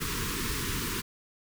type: band-stop noise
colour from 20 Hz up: pink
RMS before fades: -32 dBFS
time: 0-1.02 s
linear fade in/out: 20 ms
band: 470 to 940 Hz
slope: 96 dB/octave
effects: none